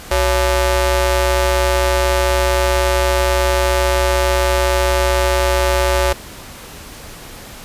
sawtooth ring-modulated tone, 311.1 Hz, D#4, in tune, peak -6 dBFS, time 0.11-6.13 s, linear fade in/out 5 ms, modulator 249 Hz, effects pink hiss -35 dBFS RMS until 7.64 s + resampled to 32000 Hz

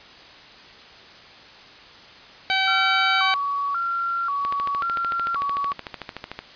harmonic tone, 766 Hz, G5, 40 cents flat, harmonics 1 / 2 / 3 / 4 / 5 / 6, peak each -25 / -25 / -24 / -28 / -27 / -30 dBFS, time 2.5-3.34 s, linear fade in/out 0 ms
sine tone with vibrato, 1244.5 Hz, D#6, in tune, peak -22 dBFS, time 2.67-5.73 s, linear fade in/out 10 ms, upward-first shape square, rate 0.93 Hz, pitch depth 170 cents each way
click train, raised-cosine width 0.3 ms, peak -15 dBFS, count 27, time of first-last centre 4.45-6.39 s, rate 13.4 Hz
effects white hiss -45 dBFS RMS until 6.55 s + resampled to 11025 Hz

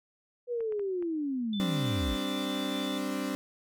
sine linear sweep, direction down, 494.3 to 43.58 Hz, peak -29 dBFS, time 0.47-2.17 s, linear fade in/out 50 ms
clicks, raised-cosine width 0.5 ms, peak -35 dBFS, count 5, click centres 0.606 / 0.723 / 0.795 / 1.025 / 1.612 s
sine tone, 3520 Hz, A7, in tune, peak -38 dBFS, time 1.53-2.98 s, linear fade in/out 2 ms
35% pulse chord, G suspended fourth, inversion none, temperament equal, 196 / 261.6 / 293.7 Hz, G3 / C4 / D4, 0 / 0 / 0 cents, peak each -35 / -33 / -33 dBFS, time 1.6-3.35 s, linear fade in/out 0 ms
effects none

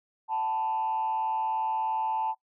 sine tone with frequency modulation, 880 Hz, A5, in tune, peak -25 dBFS, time 0.28-2.35 s, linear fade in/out 50 ms, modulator 123 Hz, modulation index 0.53, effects noise-tail reverb RT60 0.1 s tail -20 dB re dry + tanh soft clip ceiling -22 dBFS

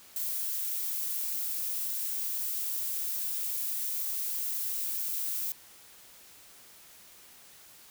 violet noise, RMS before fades -33 dBFS, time 0.16-5.52 s, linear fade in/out 2 ms, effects white hiss -54 dBFS RMS until 7.9 s

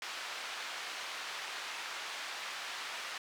pink band-pass noise, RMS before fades -42 dBFS, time 0.02-3.18 s, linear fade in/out 2 ms, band 1100 to 4700 Hz, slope 12 dB/octave, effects none

